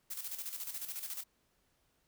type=noise with tremolo; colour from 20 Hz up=blue; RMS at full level=-40 dBFS; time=0.1-1.24 s; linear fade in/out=10 ms; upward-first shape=square; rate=14 Hz; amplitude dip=60%; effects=pink hiss -75 dBFS RMS until 2.07 s